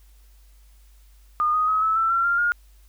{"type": "tone with pitch steps", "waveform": "sine", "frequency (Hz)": [1220, 1247.1, 1274.8, 1303, 1332, 1361.5, 1391.7, 1422.6], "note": ["D#6", "D#6", "D#6", "E6", "E6", "F6", "F6", "F6"], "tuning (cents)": [-34, 4, 42, -20, 18, -44, -6, 32], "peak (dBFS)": -18, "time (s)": [1.4, 2.52], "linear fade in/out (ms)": 0, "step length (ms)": 140, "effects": ["added 50 Hz sine -49 dBFS peak until 2.88 s", "white hiss -62 dBFS RMS until 2.88 s"]}